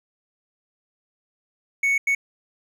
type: tone bursts at uneven times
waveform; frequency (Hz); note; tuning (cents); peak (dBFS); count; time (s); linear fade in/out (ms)
triangle; 2219; C#7; +1; -16; 2; 1.83-1.98 / 2.07-2.15; 5
effects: none